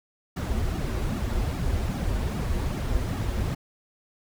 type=noise with flanger; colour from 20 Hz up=brown; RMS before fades=-27 dBFS; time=0.36-3.55 s; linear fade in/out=10 ms; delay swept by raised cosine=1.9 to 7.1 ms; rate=2.5 Hz; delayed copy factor=-0.85; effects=none